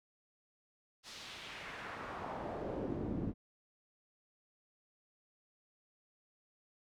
brown noise with band-pass filter sweep, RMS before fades -42 dBFS, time 1.03-3.34 s, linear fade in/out 50 ms, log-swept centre 5300 to 210 Hz, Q 1.4, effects none

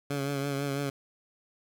15% pulse tone with vibrato, 140.3 Hz, C#3, 21 cents sharp, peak -23 dBFS, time 0.1-0.9 s, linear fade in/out 5 ms, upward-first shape triangle, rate 6 Hz, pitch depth 44 cents each way, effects none

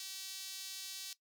sawtooth tone with high-pass filter, 383.5 Hz, G4, 38 cents flat, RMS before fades -45 dBFS, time 0-1.13 s, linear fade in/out 2 ms, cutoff 4500 Hz, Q 1.8, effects noise-tail reverb RT60 0.1 s tail -17 dB re dry

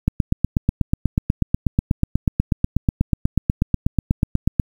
click train, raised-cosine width 5 ms, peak -3 dBFS, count 38, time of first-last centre 0.08-4.598 s, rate 8.19 Hz, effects 7-bit

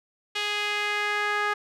sawtooth tone with band-pass filter sweep, 415.3 Hz, G#4, in tune, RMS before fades -27 dBFS, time 0.35-1.54 s, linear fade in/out 10 ms, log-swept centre 3000 to 1500 Hz, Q 1.9, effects none

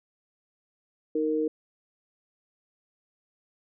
sine tone pair together, 311.1 / 463.3 Hz, D#4 / A#4, 0 / -11 cents, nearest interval perfect fifth, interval 689 cents, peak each -27 / -26 dBFS, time 1.15-1.48 s, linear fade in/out 5 ms, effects none

